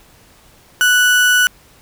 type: tone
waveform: 35% pulse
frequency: 1480 Hz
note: F#6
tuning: in tune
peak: -8 dBFS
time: 0.81-1.47 s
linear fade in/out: 0 ms
effects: pink hiss -48 dBFS RMS until 1.81 s